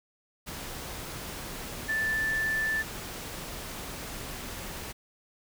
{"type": "tone in noise", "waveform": "sine", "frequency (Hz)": 1760, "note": "A6", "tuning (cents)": 0, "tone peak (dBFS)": -26, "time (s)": [1.88, 2.83], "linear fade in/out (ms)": 20, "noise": "pink", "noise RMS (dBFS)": -39, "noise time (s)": [0.46, 4.93], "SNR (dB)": 10, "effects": []}